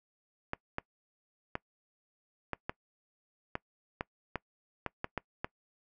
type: clicks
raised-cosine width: 0.5 ms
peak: -18 dBFS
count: 12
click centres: 0.534 / 0.784 / 1.554 / 2.533 / 2.695 / 3.554 / 4.009 / 4.357 / 4.863 / 5.044 / 5.177 / 5.445 s
effects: noise-tail reverb RT60 0.1 s tail -23 dB re dry